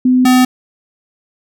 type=tone pair in turn; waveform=sine / square; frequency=253.5 / 253.5 Hz; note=B3 / B3; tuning=+45 / +45 cents; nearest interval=unison; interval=0 cents; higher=neither; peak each=-7 / -7 dBFS; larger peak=neither; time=0.05-0.25 / 0.25-0.45 s; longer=neither; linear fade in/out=5 ms; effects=none